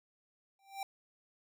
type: tone with exponential growth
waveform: square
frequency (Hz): 784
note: G5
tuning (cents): 0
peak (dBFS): -35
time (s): 0.59-0.83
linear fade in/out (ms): 2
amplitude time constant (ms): 52
effects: none